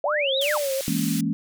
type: linear two-way sweep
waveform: sine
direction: up then down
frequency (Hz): 567 to 3951 to 729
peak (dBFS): -23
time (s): 0.04-0.58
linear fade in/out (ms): 5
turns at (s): 0.38
type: tone with vibrato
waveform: sine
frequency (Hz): 567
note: C#5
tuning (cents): +39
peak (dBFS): -23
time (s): 0.04-0.81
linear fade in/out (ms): 2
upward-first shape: sine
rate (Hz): 2.5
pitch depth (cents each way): 110
type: band-pass noise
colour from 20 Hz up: white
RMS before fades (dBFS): -33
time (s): 0.41-1.21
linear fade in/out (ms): 5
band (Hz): 2100 to 14000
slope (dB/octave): 12
type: chord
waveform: sine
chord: A# half-diminished seventh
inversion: second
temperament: equal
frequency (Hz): 164.81 / 207.7 / 233.1 / 277.2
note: E3 / G#3 / A#3 / C#4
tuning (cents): 0 / 0 / 0 / 0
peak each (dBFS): -27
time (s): 0.88-1.33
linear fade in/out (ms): 0
effects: none